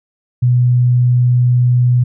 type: tone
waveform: sine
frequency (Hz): 123.47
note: B2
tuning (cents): 0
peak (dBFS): -8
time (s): 0.42-2.04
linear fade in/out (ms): 10
effects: none